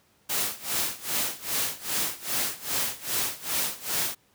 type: noise with tremolo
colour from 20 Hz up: white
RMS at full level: -26 dBFS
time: 0.29-4.15 s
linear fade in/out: 10 ms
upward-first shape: sine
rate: 2.5 Hz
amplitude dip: 90%
effects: pink hiss -64 dBFS RMS until 4.34 s + high-pass 80 Hz 12 dB/octave